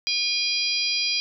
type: harmonic tone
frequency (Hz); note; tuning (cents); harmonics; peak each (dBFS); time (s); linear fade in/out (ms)
810; G#5; -43; 3 / 4 / 5 / 6 / 7; -28 / -30 / -32 / -24 / -35; 0.07-1.2; 0
effects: none